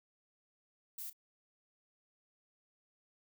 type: noise with echo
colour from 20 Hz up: violet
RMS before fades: -44 dBFS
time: 0.98-1.1 s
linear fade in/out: 5 ms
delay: 31 ms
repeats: 1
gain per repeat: -15 dB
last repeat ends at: 1.131 s
effects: none